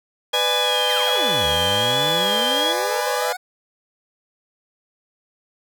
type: chord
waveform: sawtooth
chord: G# diminished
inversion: first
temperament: just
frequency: 498.4 / 598 / 830.6 Hz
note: B4 / D5 / G#5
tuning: +16 / +31 / 0 cents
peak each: -20 / -22 / -21 dBFS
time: 0.33-3.33 s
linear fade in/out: 10 ms
type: tone with vibrato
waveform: sine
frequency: 3291 Hz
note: G#7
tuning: 16 cents flat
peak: -20 dBFS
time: 0.33-2.73 s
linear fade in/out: 10 ms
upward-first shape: sine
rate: 1.3 Hz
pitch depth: 74 cents each way
type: exponential two-way sweep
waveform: 25% pulse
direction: down then up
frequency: 2217 to 72.3 to 752 Hz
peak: -24 dBFS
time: 0.89-3.37 s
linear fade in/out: 10 ms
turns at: 1.47 s
effects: none